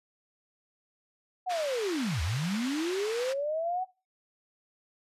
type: linear two-way sweep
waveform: sine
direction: down then up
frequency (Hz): 757 to 71 to 757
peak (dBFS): -28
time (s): 1.46-3.85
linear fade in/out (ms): 20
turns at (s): 2.22
type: band-pass noise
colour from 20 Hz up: pink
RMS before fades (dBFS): -40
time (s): 1.49-3.34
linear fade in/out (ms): 20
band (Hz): 1100 to 5800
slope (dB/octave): 12
effects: noise-tail reverb RT60 0.3 s tail -21 dB re dry + resampled to 32000 Hz